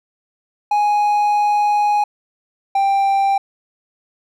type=tone pair in turn; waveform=triangle; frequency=830.6 / 787.8 Hz; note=G#5 / G5; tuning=0 / +8 cents; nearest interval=minor second; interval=92 cents; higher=first; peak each=-11 dBFS; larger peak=neither; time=0.71-2.04 / 2.75-3.38 s; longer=first; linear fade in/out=5 ms; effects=none